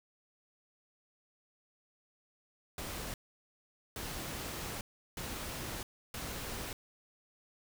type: noise bursts at uneven times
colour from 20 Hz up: pink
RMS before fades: -41 dBFS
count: 4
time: 2.78-3.14 / 3.96-4.81 / 5.17-5.83 / 6.14-6.73 s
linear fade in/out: 2 ms
effects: none